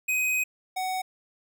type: tone pair in turn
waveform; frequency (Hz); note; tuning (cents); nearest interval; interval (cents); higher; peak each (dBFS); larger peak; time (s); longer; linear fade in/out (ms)
square; 2512 / 746.8; D#7 / F#5; +16 / +16; octave + major sixth; 2100; first; -24 / -28; first; 0.08-0.44 / 0.76-1.02; first; 10
effects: none